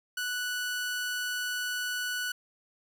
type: tone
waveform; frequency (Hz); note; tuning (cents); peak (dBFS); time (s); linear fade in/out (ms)
sawtooth; 1480; F#6; 0; -27; 0.17-2.32; 5
effects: none